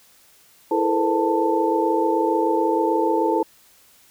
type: tone cluster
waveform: sine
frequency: 330 / 431.9 / 458.6 / 508 / 886 Hz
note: E4 / A4 / A#4 / B4 / A5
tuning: +2 / -32 / -28 / +49 / +12 cents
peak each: -22 / -24 / -27 / -25 / -22 dBFS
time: 0.71-3.43 s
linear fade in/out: 5 ms
effects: white hiss -54 dBFS RMS until 4.1 s